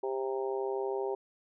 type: harmonic tone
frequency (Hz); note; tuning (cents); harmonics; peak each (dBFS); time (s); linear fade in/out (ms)
132.4; C3; +21; 3 / 4 / 5 / 6 / 7; -32 / -39 / -43 / -41 / -42; 0.03-1.15; 5
effects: none